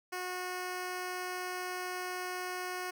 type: tone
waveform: 10% pulse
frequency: 364.1 Hz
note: F#4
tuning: 28 cents flat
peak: -28 dBFS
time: 0.12-2.91 s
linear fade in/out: 10 ms
effects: none